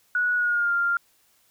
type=tone with pitch glide; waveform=sine; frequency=1465 to 1395.6 Hz; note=F#6 to F6; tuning=-18 to -2 cents; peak=-20 dBFS; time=0.15-0.97 s; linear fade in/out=2 ms; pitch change=-84 cents; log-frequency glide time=0.35-0.73 s; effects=white hiss -63 dBFS RMS until 1.5 s